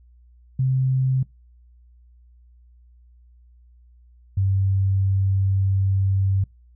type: tone pair in turn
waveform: sine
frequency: 130.81 / 96.79 Hz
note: C3 / G2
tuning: 0 / -21 cents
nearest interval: perfect fourth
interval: 521 cents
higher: first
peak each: -17 dBFS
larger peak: neither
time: 0.59-1.23 / 4.37-6.44 s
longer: second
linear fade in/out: 5 ms
effects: noise-tail reverb RT60 0.2 s tail -23 dB re dry + added 60 Hz sine -49 dBFS peak until 6.75 s